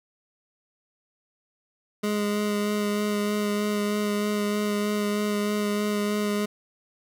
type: tone with vibrato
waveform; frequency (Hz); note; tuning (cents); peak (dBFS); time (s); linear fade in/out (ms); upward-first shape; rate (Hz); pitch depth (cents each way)
25% pulse; 207.7; G#3; 0; -20; 2.03-6.46; 10; sine; 3.2; 13
effects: none